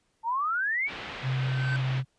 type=exponential sweep; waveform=sine; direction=up; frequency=880 to 2388 Hz; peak=-25 dBFS; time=0.23-0.91 s; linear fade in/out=50 ms
type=low-pass noise; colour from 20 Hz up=white; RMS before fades=-39 dBFS; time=0.86-2.03 s; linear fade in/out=50 ms; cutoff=3200 Hz; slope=24 dB/octave
type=tone with exponential growth; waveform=triangle; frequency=1538 Hz; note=G6; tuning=33 cents flat; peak=-27 dBFS; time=1.07-1.76 s; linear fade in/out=0 ms; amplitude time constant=150 ms
type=tone; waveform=sine; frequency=130.81 Hz; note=C3; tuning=in tune; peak=-25 dBFS; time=1.22-2.05 s; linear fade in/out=50 ms
effects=pink hiss -72 dBFS RMS until 2.18 s + resampled to 22050 Hz